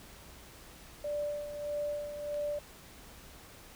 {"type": "tone with tremolo", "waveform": "sine", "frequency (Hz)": 587.3, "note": "D5", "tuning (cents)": 0, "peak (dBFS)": -31, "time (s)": [1.04, 2.59], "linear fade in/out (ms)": 5, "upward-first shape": "sine", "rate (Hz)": 1.6, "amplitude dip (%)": 60}
{"type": "click", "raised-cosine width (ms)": 0.2, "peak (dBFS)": -34, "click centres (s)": 2.343}
{"effects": ["added 60 Hz sine -60 dBFS peak until 3.75 s", "pink hiss -53 dBFS RMS until 3.75 s"]}